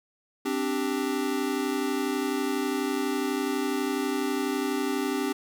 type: chord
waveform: square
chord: C suspended second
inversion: none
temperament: equal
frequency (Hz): 261.6 / 293.7 / 392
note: C4 / D4 / G4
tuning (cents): 0 / 0 / 0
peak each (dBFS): -31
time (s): 0.45-5.33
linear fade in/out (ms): 10
effects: none